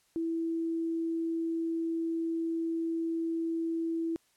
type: tone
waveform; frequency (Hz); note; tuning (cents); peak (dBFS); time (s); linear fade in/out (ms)
sine; 329.6; E4; 0; -29; 0.16-4.16; 0
effects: white hiss -69 dBFS RMS until 4.36 s + low-pass 11000 Hz 12 dB/octave